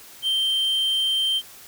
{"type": "tone", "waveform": "triangle", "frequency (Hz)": 3136, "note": "G7", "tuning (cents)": 0, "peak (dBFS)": -18, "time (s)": [0.22, 1.42], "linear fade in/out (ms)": 50, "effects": ["white hiss -45 dBFS RMS until 1.67 s"]}